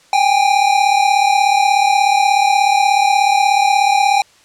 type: tone pair together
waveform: square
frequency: 784 / 820.6 Hz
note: G5 / G#5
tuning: 0 / -21 cents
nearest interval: minor second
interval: 79 cents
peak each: -14 dBFS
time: 0.13-4.22 s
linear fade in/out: 2 ms
effects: white hiss -49 dBFS RMS until 4.44 s + low-pass 7000 Hz 12 dB/octave